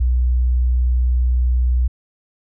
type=tone; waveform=sine; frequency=61.74 Hz; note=B1; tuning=in tune; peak=-13 dBFS; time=0-1.88 s; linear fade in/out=10 ms; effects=none